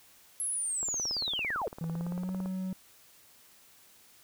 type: linear sweep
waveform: sine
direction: down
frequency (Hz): 11175 to 381.1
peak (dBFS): -30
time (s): 0.4-1.68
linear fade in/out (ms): 0
type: click train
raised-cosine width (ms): 1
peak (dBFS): -28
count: 30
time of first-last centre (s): 0.83-2.459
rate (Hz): 17.8
type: tone with pitch glide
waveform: triangle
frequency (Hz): 164.81 to 187.14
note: E3 to F#3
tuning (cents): 0 to +20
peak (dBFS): -30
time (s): 1.81-2.73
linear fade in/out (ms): 2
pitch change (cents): +220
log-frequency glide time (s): 1.91-2.32
effects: white hiss -59 dBFS RMS until 4.23 s